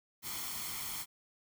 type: noise with comb filter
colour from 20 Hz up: white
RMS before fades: -40 dBFS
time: 0.22-1.06 s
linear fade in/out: 50 ms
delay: 0.92 ms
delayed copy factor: +0.6
effects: none